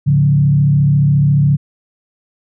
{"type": "tone with frequency modulation", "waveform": "sine", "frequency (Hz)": 143.1, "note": "D3", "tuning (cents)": -45, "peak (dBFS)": -8, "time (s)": [0.06, 1.57], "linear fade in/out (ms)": 20, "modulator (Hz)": 34.3, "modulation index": 0.64, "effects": []}